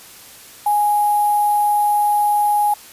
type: tone with sample-and-hold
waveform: sine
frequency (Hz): 830.6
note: G#5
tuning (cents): 0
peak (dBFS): -13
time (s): 0.66-2.74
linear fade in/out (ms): 5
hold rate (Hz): 11025
effects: white hiss -41 dBFS RMS until 2.92 s + resampled to 32000 Hz